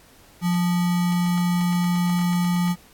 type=tone with sample-and-hold; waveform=sine; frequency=176.4 Hz; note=F3; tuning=18 cents sharp; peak=-18 dBFS; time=0.41-2.76 s; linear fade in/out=50 ms; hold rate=1050 Hz; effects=pink hiss -52 dBFS RMS until 2.93 s + AAC 64 kbps